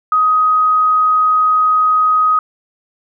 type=tone; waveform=sine; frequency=1256 Hz; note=D#6; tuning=16 cents sharp; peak=-9 dBFS; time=0.12-2.39 s; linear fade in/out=2 ms; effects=none